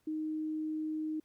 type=tone; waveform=sine; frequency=311.1 Hz; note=D#4; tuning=in tune; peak=-33 dBFS; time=0.07-1.2 s; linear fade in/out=5 ms; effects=pink hiss -75 dBFS RMS until 1.24 s